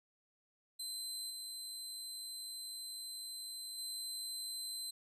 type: tone with level steps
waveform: 25% pulse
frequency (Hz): 4076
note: C8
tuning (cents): -46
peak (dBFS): -36 / -39 / -36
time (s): 0.79-4.91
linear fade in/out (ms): 10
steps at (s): 1.3 / 3.78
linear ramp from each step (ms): 2
effects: none